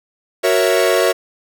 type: chord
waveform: 45% pulse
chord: F# dominant seventh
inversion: none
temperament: equal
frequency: 370 / 466.2 / 554.4 / 659.3 Hz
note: F#4 / A#4 / C#5 / E5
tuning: 0 / 0 / 0 / 0 cents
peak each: -18 dBFS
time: 0.43-1.13 s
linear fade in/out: 20 ms
effects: none